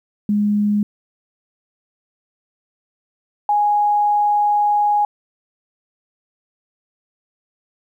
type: tone pair in turn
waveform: sine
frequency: 207.3 / 829.2 Hz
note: G#3 / G#5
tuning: -3 / -3 cents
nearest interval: 2 octaves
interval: 2400 cents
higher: second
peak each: -14 / -13 dBFS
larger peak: second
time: 0.29-0.83 / 3.49-5.05 s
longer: second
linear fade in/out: 2 ms
effects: 9-bit